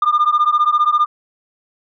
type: beating tone pair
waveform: sine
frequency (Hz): 1200 / 1215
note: D6 / D#6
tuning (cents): +37 / -42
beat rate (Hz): 15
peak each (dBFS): -13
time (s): 0.02-1.06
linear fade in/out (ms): 5
effects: tanh soft clip ceiling -8 dBFS